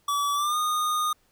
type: tone with pitch glide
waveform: square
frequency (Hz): 1147 to 1229.3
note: D6 to D#6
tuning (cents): -41 to -21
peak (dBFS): -24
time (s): 0.08-1.13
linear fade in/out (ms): 5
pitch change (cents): +120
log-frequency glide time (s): 0.34-0.57
effects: pink hiss -66 dBFS RMS until 1.31 s